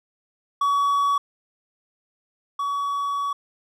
triangle tone pair in turn, 1131 / 1131 Hz, C#6 / C#6, +34 / +34 cents, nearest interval unison, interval 0 cents, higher neither, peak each -16 / -21 dBFS, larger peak first, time 0.61-1.18 / 2.59-3.33 s, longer second, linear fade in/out 5 ms, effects none

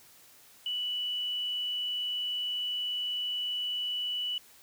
sine tone, 2960 Hz, F#7, in tune, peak -30 dBFS, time 0.66-4.38 s, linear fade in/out 2 ms, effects white hiss -57 dBFS RMS until 4.62 s

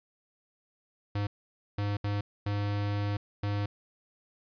square tone bursts at uneven times, 102.3 Hz, G#2, 26 cents flat, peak -29 dBFS, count 5, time 1.15-1.27 / 1.78-1.97 / 2.04-2.21 / 2.46-3.17 / 3.43-3.66 s, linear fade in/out 5 ms, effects resampled to 11025 Hz + 11-bit

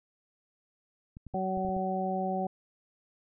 clicks, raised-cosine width 5 ms, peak -32 dBFS, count 7, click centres 1.169 / 1.267 / 1.339 / 1.573 / 1.649 / 1.689 / 1.766 s
harmonic tone, 188.3 Hz, F#3, 31 cents sharp, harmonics 1 / 2 / 3 / 4, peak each -33 / -37 / -36 / -32 dBFS, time 1.34-2.47 s, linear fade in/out 5 ms
effects none

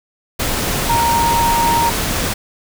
sine tone in noise, 932.3 Hz, A#5, in tune, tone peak -13 dBFS, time 0.89-1.9 s, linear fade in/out 10 ms, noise pink, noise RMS -19 dBFS, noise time 0.39-2.34 s, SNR +3 dB, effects none

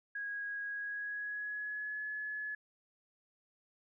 sine tone with pitch glide, 1649 to 1705.2 Hz, G#6 to G#6, -13 to +45 cents, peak -37 dBFS, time 0.15-2.55 s, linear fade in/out 5 ms, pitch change +58 cents, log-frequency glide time 0.71-2.03 s, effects none

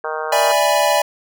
harmonic tone, 155.9 Hz, D#3, 4 cents sharp, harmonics 3 / 4 / 5 / 6 / 7 / 8 / 9 / 10, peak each -27 / -28 / -29 / -30 / -30 / -31 / -32 / -32 dBFS, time 0.04-0.52 s, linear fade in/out 2 ms
square chord, E dominant seventh, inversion third, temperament equal with one note detuned, 587.3 / 659.3 / 825.3 / 987.8 Hz, D5 / E5 / G#5 / B5, 0 / 0 / -11 / 0 cents, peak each -18 / -21 / -19 / -22 dBFS, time 0.32-1.02 s, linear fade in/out 5 ms
effects none

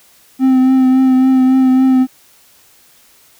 triangle tone with vibrato, 260.2 Hz, C4, 9 cents flat, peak -5 dBFS, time 0.39-2.07 s, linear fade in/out 50 ms, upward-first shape triangle, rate 3.6 Hz, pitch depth 24 cents each way, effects white hiss -48 dBFS RMS until 3.39 s

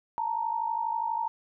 sine tone pair together, 880 / 932.3 Hz, A5 / A#5, 0 / 0 cents, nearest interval minor second, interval 100 cents, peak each -31 / -29 dBFS, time 0.18-1.28 s, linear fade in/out 0 ms, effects none

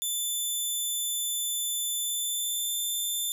10% pulse tone with pitch glide, 3520 to 3549 Hz, A7 to A7, 0 to +14 cents, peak -21 dBFS, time 0.02-3.32 s, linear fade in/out 0 ms, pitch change +14 cents, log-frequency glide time 1.99-2.75 s, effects none

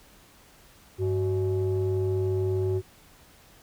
sine tone pair together, 98.9 / 373.4 Hz, G2 / F#4, +16 / +16 cents, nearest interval octave + major seventh, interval 2300 cents, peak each -24 dBFS, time 0.98-2.82 s, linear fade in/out 50 ms, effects tanh soft clip ceiling -20 dBFS + pink hiss -55 dBFS RMS until 3.62 s

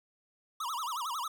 square tone with vibrato, 1108.7 Hz, C#6, in tune, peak -34 dBFS, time 0.6-1.28 s, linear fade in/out 5 ms, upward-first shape sine, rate 11 Hz, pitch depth 300 cents each way, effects none

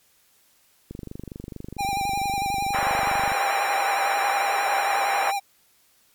click train, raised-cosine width 3 ms, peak -22 dBFS, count 60, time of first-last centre 0.91-3.318 s, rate 24.5 Hz
square tone with vibrato, 796 Hz, G5, 26 cents sharp, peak -24 dBFS, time 1.78-5.4 s, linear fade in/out 20 ms, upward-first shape sine, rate 11 Hz, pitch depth 40 cents each way
pink band-pass noise, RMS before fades -26 dBFS, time 2.73-5.32 s, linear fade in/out 20 ms, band 600 to 2200 Hz, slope 24 dB/octave
effects white hiss -61 dBFS RMS until 6.14 s + MP3 96 kbps

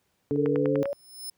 harmonic tone, 144 Hz, D3, 34 cents flat, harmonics 1 / 2 / 3, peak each -31 / -26 / -26 dBFS, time 0.31-0.83 s, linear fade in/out 0 ms
sine exponential sweep, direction up, 443.4 to 573 Hz, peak -27 dBFS, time 0.36-0.93 s, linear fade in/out 0 ms
click train, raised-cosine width 0.5 ms, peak -19 dBFS, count 5, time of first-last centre 0.46-0.856 s, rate 10.1 Hz
15% pulse tone with exponential growth, 5230 Hz, E8, 15 cents flat, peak -27 dBFS, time 0.79-1.3 s, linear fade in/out 5 ms, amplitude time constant 110 ms
effects pink hiss -72 dBFS RMS until 1.37 s + high-pass 80 Hz 12 dB/octave

